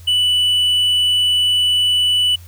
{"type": "tone", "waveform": "triangle", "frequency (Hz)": 2970, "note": "F#7", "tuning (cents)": 6, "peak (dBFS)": -11, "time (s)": [0.07, 2.36], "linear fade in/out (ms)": 10, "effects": ["added 87 Hz sine -36 dBFS peak until 2.47 s", "white hiss -48 dBFS RMS until 2.47 s"]}